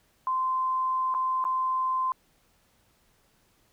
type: tone with dropouts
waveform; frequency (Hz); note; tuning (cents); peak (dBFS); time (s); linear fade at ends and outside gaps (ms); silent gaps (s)
sine; 1037; C6; -16; -24; 0.27-2.12; 1; 1.141-1.148 / 1.441-1.451
effects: pink hiss -66 dBFS RMS until 3.72 s